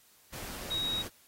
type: tone in noise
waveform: sine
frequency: 3800 Hz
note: A#7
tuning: 33 cents sharp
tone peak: -30 dBFS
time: 0.7-1.03 s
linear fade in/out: 20 ms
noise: pink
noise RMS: -42 dBFS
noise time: 0.32-1.09 s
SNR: +9 dB
effects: white hiss -62 dBFS RMS until 1.27 s + AAC 48 kbps